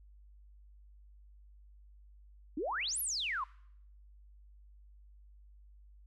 sine exponential two-way sweep, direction up then down, 268.7 to 12000 to 984 Hz, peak -33 dBFS, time 2.57-3.44 s, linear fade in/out 5 ms, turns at 3 s, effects noise-tail reverb RT60 0.7 s tail -24 dB re dry + added 50 Hz sine -55 dBFS peak until 6.06 s

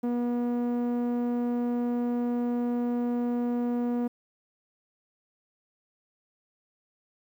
sawtooth tone with low-pass filter, 241.3 Hz, B3, 40 cents flat, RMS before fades -28 dBFS, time 0.03-4.08 s, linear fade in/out 10 ms, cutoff 610 Hz, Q 0.53, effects 10-bit

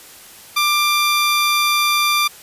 15% pulse tone, 1186 Hz, D6, 17 cents sharp, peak -8 dBFS, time 0.56-2.28 s, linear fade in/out 10 ms, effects white hiss -41 dBFS RMS until 2.42 s + resampled to 32000 Hz

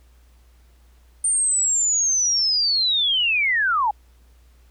sine linear sweep, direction down, 8950 to 798 Hz, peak -17 dBFS, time 1.24-3.91 s, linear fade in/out 5 ms, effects added 60 Hz sine -50 dBFS peak until 4.7 s + pink hiss -62 dBFS RMS until 4.7 s

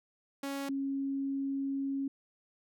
sawtooth / sine tone pair in turn, 277.2 / 274 Hz, C#4 / C#4, 0 / -20 cents, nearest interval unison, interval 20 cents, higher first, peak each -31 / -31 dBFS, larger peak neither, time 0.43-0.69 / 0.69-2.08 s, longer second, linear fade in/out 5 ms, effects none

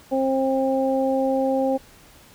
harmonic tone, 266.2 Hz, C4, 30 cents sharp, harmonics 1 / 2 / 3, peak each -23 / -21 / -27 dBFS, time 0.11-1.78 s, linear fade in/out 20 ms, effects pink hiss -50 dBFS RMS until 2.34 s

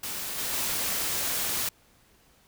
white noise with level steps, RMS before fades -34 / -31 / -29 dBFS, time 0.03-1.69 s, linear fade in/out 5 ms, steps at 0.38 / 0.53 s, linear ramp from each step 2 ms, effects pink hiss -61 dBFS RMS until 2.47 s

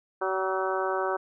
harmonic tone with a mistuned harmonic, 189.5 Hz, F#3, 42 cents sharp, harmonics 2 / 3 / 4 / 5 / 6 / 7 / 8, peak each -30 / -32 / -33 / -34 / -35 / -35 / -36 dBFS, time 0.21-1.17 s, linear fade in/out 10 ms, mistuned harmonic 7, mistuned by -29 cents, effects none

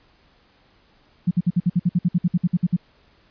sine tone bursts, 176 Hz, F3, 14 cents sharp, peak -14 dBFS, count 16, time 1.27-2.766 s, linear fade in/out 10 ms, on 41 ms, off 56 ms, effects pink hiss -58 dBFS RMS until 3.3 s + resampled to 11025 Hz

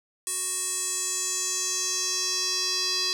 square tone with band-pass filter sweep, 370 Hz, F#4, in tune, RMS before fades -28 dBFS, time 0.27-3.13 s, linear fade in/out 0 ms, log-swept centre 8900 to 4800 Hz, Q 4.1, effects none

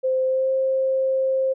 sine tone with pitch glide, 520 to 528.8 Hz, C5 to C5, -11 to +18 cents, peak -18 dBFS, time 0.03-1.54 s, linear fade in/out 20 ms, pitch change +29 cents, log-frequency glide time 0.26-0.51 s, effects none

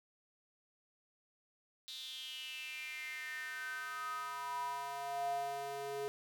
square tone with high-pass filter sweep, 139.9 Hz, C#3, 16 cents sharp, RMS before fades -42 dBFS, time 1.88-6.08 s, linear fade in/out 0 ms, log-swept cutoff 3800 to 470 Hz, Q 7.3, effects none

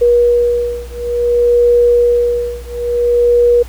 sine beating tone pair, 480 / 480.57 Hz, B4 / B4, -49 / -47 cents, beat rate 0.57 Hz, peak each -12 dBFS, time 0.01-3.63 s, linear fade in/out 10 ms, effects added 60 Hz sine -27 dBFS peak until 3.68 s + pink hiss -39 dBFS RMS until 3.68 s

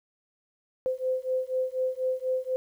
sine beating tone pair, 513 / 517.1 Hz, C5 / C5, -34 / -20 cents, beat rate 4.1 Hz, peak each -29 dBFS, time 0.86-2.56 s, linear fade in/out 0 ms, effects 10-bit

